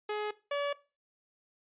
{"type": "tone pair in turn", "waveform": "sawtooth", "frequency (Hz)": [421.1, 571.8], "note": ["G#4", "D5"], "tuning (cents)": [24, -46], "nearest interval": "perfect fourth", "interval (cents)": 530, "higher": "second", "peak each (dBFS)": [-28, -26], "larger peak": "second", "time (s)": [[0.09, 0.31], [0.51, 0.73]], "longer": "neither", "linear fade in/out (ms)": 5, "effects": ["noise-tail reverb RT60 0.3 s tail -18 dB re dry", "resampled to 8000 Hz"]}